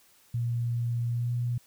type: tone with pitch glide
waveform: sine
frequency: 118.6 to 120.88 Hz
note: A#2 to B2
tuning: +30 to -37 cents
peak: -26 dBFS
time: 0.34-1.58 s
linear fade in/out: 5 ms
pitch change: +33 cents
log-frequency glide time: 1.11-1.31 s
effects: white hiss -61 dBFS RMS until 1.66 s

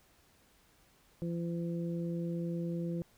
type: harmonic tone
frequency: 170 Hz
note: F3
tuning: 46 cents flat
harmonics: 1 / 2 / 3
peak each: -34 / -40 / -44 dBFS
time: 1.22-3.02 s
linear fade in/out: 0 ms
effects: pink hiss -66 dBFS RMS until 3.17 s

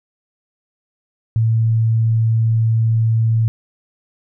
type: tone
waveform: sine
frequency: 112.8 Hz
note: A2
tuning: 44 cents sharp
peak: -12 dBFS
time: 1.36-3.48 s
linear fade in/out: 0 ms
effects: none

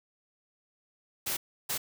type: noise bursts at uneven times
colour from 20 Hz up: white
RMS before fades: -32 dBFS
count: 2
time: 1.26-1.37 / 1.69-1.78 s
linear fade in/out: 10 ms
effects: none

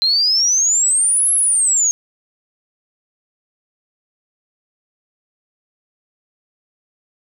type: exponential two-way sweep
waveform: sine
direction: up then down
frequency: 4080 to 11175 to 6450 Hz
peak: -12 dBFS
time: 0.02-1.91 s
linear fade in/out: 0 ms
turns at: 1.33 s
effects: 7-bit

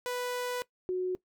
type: tone pair in turn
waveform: sawtooth / sine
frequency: 493.9 / 367.1 Hz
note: B4 / F#4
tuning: 0 / -14 cents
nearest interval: perfect fourth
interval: 514 cents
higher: first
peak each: -28 dBFS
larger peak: neither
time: 0.06-0.62 / 0.89-1.15 s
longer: first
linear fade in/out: 0 ms
effects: noise-tail reverb RT60 0.1 s tail -19 dB re dry

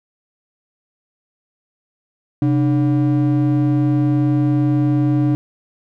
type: ring-modulated tone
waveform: triangle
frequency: 215.4 Hz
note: A3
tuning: 37 cents flat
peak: -8 dBFS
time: 2.42-5.35 s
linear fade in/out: 0 ms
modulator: 84.2 Hz
effects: none

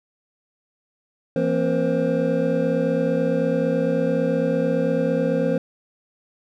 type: tone cluster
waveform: triangle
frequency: 168.8 / 232.9 / 267.5 / 477 / 526 Hz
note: E3 / A#3 / C4 / A#4 / C5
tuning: +41 / -1 / +38 / +40 / +9 cents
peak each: -23 / -25 / -24 / -23 / -21 dBFS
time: 1.36-5.58 s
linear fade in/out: 2 ms
effects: none

